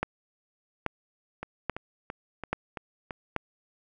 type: two click trains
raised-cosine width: 0.5 ms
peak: -20 / -12 dBFS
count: 6 / 5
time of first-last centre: 1.43-3.108 / 0.03-3.363 s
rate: 2.98 / 1.2 Hz
effects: none